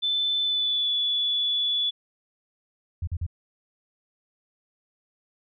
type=tone with pitch glide; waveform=sine; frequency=3520 to 3434 Hz; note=A7 to A7; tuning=0 to -43 cents; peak=-22 dBFS; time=0.02-1.91 s; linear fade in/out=20 ms; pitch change=-43 cents; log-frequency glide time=0.42-0.92 s
type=tone bursts; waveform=sine; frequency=84.9 Hz; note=F2; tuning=48 cents flat; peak=-25 dBFS; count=3; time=3.02-3.265 s; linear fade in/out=5 ms; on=53 ms; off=43 ms
effects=none